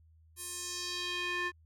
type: tone with band-pass filter sweep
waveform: square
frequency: 354.9 Hz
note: F4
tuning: 28 cents sharp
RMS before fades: -37 dBFS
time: 0.36-1.52 s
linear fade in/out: 50 ms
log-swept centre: 11000 to 1700 Hz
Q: 1.9
effects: added 80 Hz sine -59 dBFS peak until 1.65 s